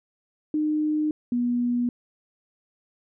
sine tone pair in turn, 304.9 / 242.5 Hz, D#4 / B3, -35 / -31 cents, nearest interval major third, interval 396 cents, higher first, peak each -21 dBFS, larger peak neither, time 0.54-1.11 / 1.32-1.89 s, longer neither, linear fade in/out 2 ms, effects none

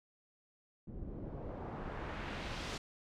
pink noise with low-pass filter sweep, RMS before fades -43 dBFS, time 0.87-2.78 s, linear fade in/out 5 ms, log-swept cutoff 240 to 5800 Hz, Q 1, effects none

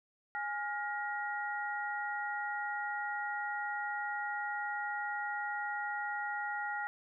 sine tone cluster, 829 / 1414 / 1899 Hz, G#5 / F6 / A#6, -3 / +21 / +32 cents, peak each -38 / -39 / -40 dBFS, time 0.35-6.87 s, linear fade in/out 0 ms, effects none

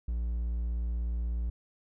triangle tone, 58.27 Hz, A#1, in tune, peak -27 dBFS, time 0.08-1.5 s, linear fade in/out 5 ms, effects none

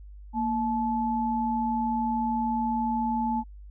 sine tone pair together, 233.1 / 866.4 Hz, A#3 / A5, 0 / -27 cents, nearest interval octave + major seventh, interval 2273 cents, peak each -27 dBFS, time 0.33-3.44 s, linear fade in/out 50 ms, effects added 50 Hz sine -42 dBFS peak until 3.7 s

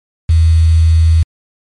sine tone with quantisation, 81.4 Hz, E2, 21 cents flat, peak -5 dBFS, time 0.29-1.23 s, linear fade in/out 5 ms, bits 5, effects MP3 48 kbps

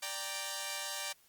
5% pulse chord, G minor, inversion second, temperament equal, 587.3 / 784 / 932.3 Hz, D5 / G5 / Bb5, 0 / 0 / 0 cents, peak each -30 dBFS, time 0.02-1.13 s, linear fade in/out 10 ms, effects white hiss -66 dBFS RMS until 1.28 s + Opus 48 kbps

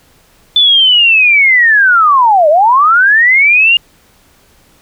sine linear two-way sweep, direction down then up, 3522 to 580 to 2846 Hz, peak -4 dBFS, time 0.56-3.77 s, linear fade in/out 2 ms, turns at 2.49 s, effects pink hiss -48 dBFS RMS until 4.81 s

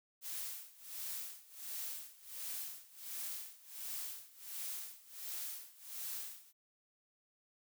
blue noise with tremolo, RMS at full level -42 dBFS, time 0.21-6.53 s, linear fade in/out 50 ms, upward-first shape sine, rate 1.4 Hz, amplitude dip 90%, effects none

